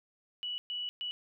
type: tone bursts at uneven times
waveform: sine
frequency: 2946 Hz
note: F#7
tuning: 8 cents flat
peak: -34 dBFS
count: 3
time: 0.43-0.58 / 0.7-0.89 / 1.01-1.11 s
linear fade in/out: 0 ms
effects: none